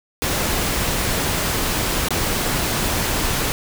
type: noise with dropouts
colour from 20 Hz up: pink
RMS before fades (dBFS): -21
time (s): 0.22-3.52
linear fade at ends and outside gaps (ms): 0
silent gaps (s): 2.085-2.106
effects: none